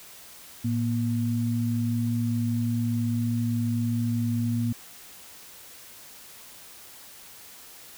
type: tone pair together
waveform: sine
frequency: 112.3 / 237.2 Hz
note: A2 / A#3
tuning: +36 / +30 cents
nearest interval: octave + minor second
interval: 1294 cents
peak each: -26 dBFS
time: 0.64-4.73 s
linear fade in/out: 10 ms
effects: white hiss -47 dBFS RMS until 7.97 s